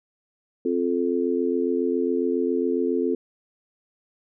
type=chord; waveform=sine; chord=F major; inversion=second; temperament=just; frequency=261.9 / 349.2 / 436.5 Hz; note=C4 / F4 / A4; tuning=+2 / 0 / -14 cents; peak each=-25 / -25 / -25 dBFS; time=0.65-3.15 s; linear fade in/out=5 ms; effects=none